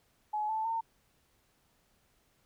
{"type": "tone with pitch steps", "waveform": "sine", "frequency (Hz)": [848, 877.4, 907.8], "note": ["G#5", "A5", "A#5"], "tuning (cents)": [36, -5, -46], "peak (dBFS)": -30, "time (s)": [0.33, 0.81], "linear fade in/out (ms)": 10, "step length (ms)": 160, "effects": ["pink hiss -71 dBFS RMS until 2.45 s"]}